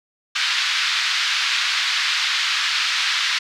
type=band-pass noise; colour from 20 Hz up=white; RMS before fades=-21 dBFS; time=0.35-3.39 s; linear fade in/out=10 ms; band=1300 to 4500 Hz; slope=24 dB/octave; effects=none